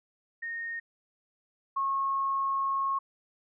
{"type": "tone pair in turn", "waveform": "sine", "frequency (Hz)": [1848, 1089.7], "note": ["A#6", "C#6"], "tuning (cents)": [-16, -30], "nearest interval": "major sixth", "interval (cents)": 914, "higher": "first", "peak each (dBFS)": [-33, -26], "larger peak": "second", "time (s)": [[0.42, 0.8], [1.76, 2.99]], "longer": "second", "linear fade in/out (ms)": 10, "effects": []}